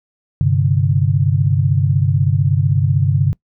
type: chord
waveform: sine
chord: G suspended fourth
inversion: none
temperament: equal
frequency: 98 / 130.81 / 146.83 Hz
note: G2 / C3 / D3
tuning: 0 / 0 / 0 cents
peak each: -16 dBFS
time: 0.41-3.33 s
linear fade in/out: 0 ms
effects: noise-tail reverb RT60 0.1 s tail -23 dB re dry